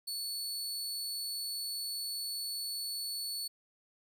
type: tone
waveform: sawtooth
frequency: 4435 Hz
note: C#8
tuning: in tune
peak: -33 dBFS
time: 0.07-3.48 s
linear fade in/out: 10 ms
effects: none

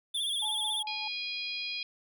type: tone with vibrato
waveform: square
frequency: 3405 Hz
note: G#7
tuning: 42 cents sharp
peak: -30 dBFS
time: 0.14-0.83 s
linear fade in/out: 10 ms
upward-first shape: sine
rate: 16 Hz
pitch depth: 81 cents each way
type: tone with tremolo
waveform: sine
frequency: 855 Hz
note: A5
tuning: 50 cents flat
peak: -37 dBFS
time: 0.42-1.08 s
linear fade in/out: 5 ms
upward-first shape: sine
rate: 4.9 Hz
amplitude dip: 50%
type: harmonic tone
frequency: 819 Hz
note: G#5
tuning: 24 cents flat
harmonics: 3 / 4 / 5 / 6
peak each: -37 / -39 / -40 / -41 dBFS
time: 0.87-1.83 s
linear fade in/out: 2 ms
effects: none

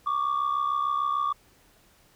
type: tone pair together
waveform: sine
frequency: 1122 / 1188.7 Hz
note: C#6 / D6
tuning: +21 / +21 cents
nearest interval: minor second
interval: 100 cents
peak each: -25 dBFS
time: 0.06-1.33 s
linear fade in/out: 10 ms
effects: tanh soft clip ceiling -20 dBFS + pink hiss -60 dBFS RMS until 2.15 s

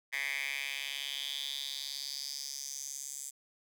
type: tone with high-pass filter sweep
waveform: 10% pulse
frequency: 139 Hz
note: C#3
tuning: 5 cents sharp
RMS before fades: -39 dBFS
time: 0.12-3.31 s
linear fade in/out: 20 ms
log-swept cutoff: 2000 to 7600 Hz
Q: 4.3
effects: none

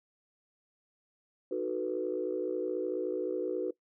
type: chord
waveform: sine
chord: B dominant seventh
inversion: first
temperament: equal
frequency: 311.1 / 370 / 440 / 493.9 Hz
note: D#4 / F#4 / A4 / B4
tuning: 0 / 0 / 0 / 0 cents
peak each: -38 / -33 / -37 / -35 dBFS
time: 1.51-3.71 s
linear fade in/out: 5 ms
effects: noise-tail reverb RT60 0.1 s tail -19 dB re dry + tanh soft clip ceiling -20 dBFS

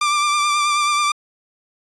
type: tone with vibrato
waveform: sawtooth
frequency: 1182 Hz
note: D6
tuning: 11 cents sharp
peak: -12 dBFS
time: 0.01-1.12 s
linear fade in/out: 5 ms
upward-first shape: triangle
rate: 9.3 Hz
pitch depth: 31 cents each way
effects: resampled to 22050 Hz

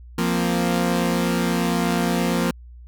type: chord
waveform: sawtooth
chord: F suspended fourth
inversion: none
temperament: equal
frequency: 174.61 / 233.1 / 261.6 Hz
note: F3 / Bb3 / C4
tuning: 0 / 0 / 0 cents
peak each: -18 / -19 / -24 dBFS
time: 0.18-2.51 s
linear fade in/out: 5 ms
effects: added 60 Hz sine -39 dBFS peak until 2.87 s

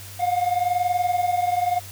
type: tone pair together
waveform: triangle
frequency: 710 / 730.8 Hz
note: F5 / F#5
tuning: +28 / -22 cents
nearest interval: unison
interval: 50 cents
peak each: -19 / -23 dBFS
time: 0.19-1.8 s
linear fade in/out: 20 ms
effects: added 97 Hz sine -40 dBFS peak until 1.91 s + white hiss -41 dBFS RMS until 1.91 s

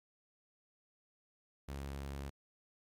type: tone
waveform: sawtooth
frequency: 69.3 Hz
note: C#2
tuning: in tune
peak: -37 dBFS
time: 1.68-2.3 s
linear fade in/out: 10 ms
effects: MP3 96 kbps

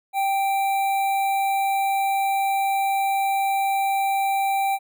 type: tone with notch filter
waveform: square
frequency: 784 Hz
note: G5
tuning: in tune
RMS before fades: -22 dBFS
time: 0.13-4.79 s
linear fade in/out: 50 ms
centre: 5500 Hz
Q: 0.76
effects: none

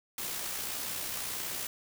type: noise with amplitude modulation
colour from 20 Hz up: white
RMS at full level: -35 dBFS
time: 0.18-1.67 s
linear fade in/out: 2 ms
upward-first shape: sine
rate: 61.6 Hz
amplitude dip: 35%
effects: none

